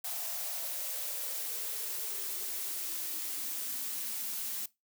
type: noise with high-pass filter sweep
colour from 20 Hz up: blue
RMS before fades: -37 dBFS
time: 0.04-4.66 s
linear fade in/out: 5 ms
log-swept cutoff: 710 to 200 Hz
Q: 5.5
effects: noise-tail reverb RT60 0.2 s tail -20 dB re dry